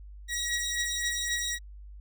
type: beating tone pair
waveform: 15% pulse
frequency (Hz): 1905 / 1908.8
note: A#6 / A#6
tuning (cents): +37 / +41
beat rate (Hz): 3.8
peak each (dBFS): -28 / -24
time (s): 0.28-1.59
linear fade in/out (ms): 50
effects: added 50 Hz sine -43 dBFS peak until 2 s